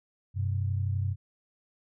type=tone pair together; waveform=sine; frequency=95.59 / 127.6 Hz; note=G2 / C3; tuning=-43 / -43 cents; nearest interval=perfect fourth; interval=500 cents; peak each=-27 / -33 dBFS; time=0.34-1.16 s; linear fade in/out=50 ms; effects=none